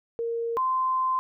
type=tone pair in turn; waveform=sine; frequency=463.9 / 1036.9 Hz; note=A#4 / C6; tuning=-8 / -16 cents; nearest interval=octave + major second; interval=1392 cents; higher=second; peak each=-26 / -22 dBFS; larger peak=second; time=0.19-0.57 / 0.57-1.19 s; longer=second; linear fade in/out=0 ms; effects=none

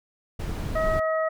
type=noise; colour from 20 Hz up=brown; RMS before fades=-29 dBFS; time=0.39-1 s; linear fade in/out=10 ms
type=harmonic tone; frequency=637 Hz; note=D#5; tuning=41 cents sharp; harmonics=1 / 2 / 3; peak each=-23 / -29 / -33 dBFS; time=0.75-1.29 s; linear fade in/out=10 ms
effects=none

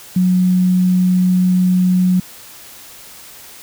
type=tone; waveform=sine; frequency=182.7 Hz; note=F#3; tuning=22 cents flat; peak=-10 dBFS; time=0.16-2.2 s; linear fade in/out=5 ms; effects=white hiss -38 dBFS RMS until 3.62 s

